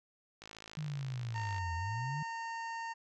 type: click train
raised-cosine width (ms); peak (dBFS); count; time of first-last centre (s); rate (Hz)
0.2; -31; 64; 0.42-1.582; 54.2
type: linear two-way sweep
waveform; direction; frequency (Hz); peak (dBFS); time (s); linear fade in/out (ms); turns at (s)
sine; down then up; 155.56 to 82.41 to 155.56; -36; 0.77-2.23; 5; 1.75
type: harmonic tone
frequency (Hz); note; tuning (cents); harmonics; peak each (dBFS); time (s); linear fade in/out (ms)
916; A#5; -31; 1 / 2 / 3 / 5 / 6 / 7 / 8; -39 / -44 / -52 / -56 / -63 / -60 / -65; 1.34-2.94; 20
effects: none